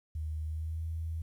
sine tone with pitch glide, 77.8 to 81.15 Hz, D#2 to E2, 0 to -27 cents, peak -33 dBFS, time 0.15-1.22 s, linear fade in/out 5 ms, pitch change +73 cents, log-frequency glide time 0.44-0.84 s, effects 11-bit

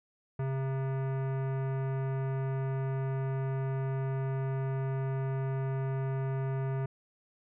sine tone with hard clipping, 133.9 Hz, C3, 40 cents sharp, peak -32 dBFS, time 0.39-6.86 s, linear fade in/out 5 ms, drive 18 dB, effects resampled to 8000 Hz

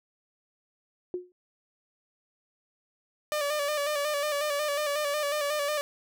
sine tone with exponential decay, 360.1 Hz, F#4, 47 cents flat, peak -26 dBFS, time 1.14-1.32 s, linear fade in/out 1 ms, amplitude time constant 39 ms
sawtooth tone with vibrato, 587.3 Hz, D5, in tune, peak -23 dBFS, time 3.32-5.81 s, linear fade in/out 0 ms, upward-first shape square, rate 5.5 Hz, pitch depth 45 cents each way
effects none

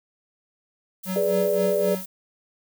violet noise, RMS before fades -37 dBFS, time 1.03-2.06 s, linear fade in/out 10 ms
square tone with tremolo, 187.1 Hz, F#3, 20 cents sharp, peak -26 dBFS, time 1.05-2.06 s, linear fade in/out 50 ms, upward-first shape sine, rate 3.8 Hz, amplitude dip 80%
sine chord, G# diminished, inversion none, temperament equal, 415.3 / 493.9 / 587.3 Hz, G#4 / B4 / D5, 0 / 0 / 0 cents, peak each -24 / -27 / -22 dBFS, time 1.16-1.95 s, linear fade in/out 2 ms
effects none

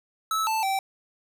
square tone with pitch steps, 1305 / 882 / 775 Hz, E6 / A5 / G5, -18 / +4 / -20 cents, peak -24 dBFS, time 0.31-0.79 s, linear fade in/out 2 ms, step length 160 ms, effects none

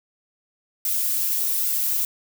violet noise with flanger, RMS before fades -23 dBFS, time 0.85-2.05 s, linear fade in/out 2 ms, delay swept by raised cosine 1.4 to 4.4 ms, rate 1.2 Hz, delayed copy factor +0.5, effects none

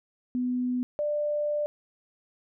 sine tone pair in turn, 249.2 / 592.7 Hz, B3 / D5, +16 / +16 cents, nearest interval octave + minor third, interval 1500 cents, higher second, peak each -25 dBFS, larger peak neither, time 0.35-0.83 / 0.99-1.66 s, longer second, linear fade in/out 0 ms, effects none

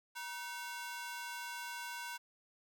sawtooth ring-modulated tone, 1238 Hz, D#6, 9 cents flat, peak -35 dBFS, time 0.15-2.18 s, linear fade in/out 20 ms, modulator 283 Hz, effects none

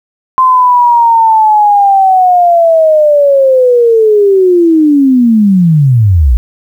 sine linear sweep, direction down, 1042 to 52.7 Hz, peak -3 dBFS, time 0.38-6.37 s, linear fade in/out 0 ms, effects 7-bit

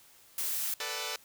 blue noise, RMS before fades -33 dBFS, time 0.38-0.74 s, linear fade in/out 2 ms
5% pulse chord, B minor seventh, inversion third, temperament equal with one note detuned, 440 / 493.9 / 587.3 / 755.1 Hz, A4 / B4 / D5 / F#5, 0 / 0 / 0 / +35 cents, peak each -27 / -28 / -28 / -31 dBFS, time 0.8-1.16 s, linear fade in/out 2 ms
effects white hiss -59 dBFS RMS until 1.24 s

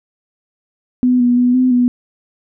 sine tone with pitch steps, 250 / 243.7 / 246.7 / 255 / 245.8 Hz, B3 / B3 / B3 / C4 / B3, +21 / -23 / -2 / -44 / -8 cents, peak -9 dBFS, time 1.03-1.88 s, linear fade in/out 0 ms, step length 170 ms, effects none

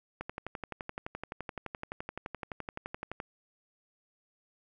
click train, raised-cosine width 0.5 ms, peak -22 dBFS, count 36, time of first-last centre 0.21-3.201 s, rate 11.7 Hz, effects none

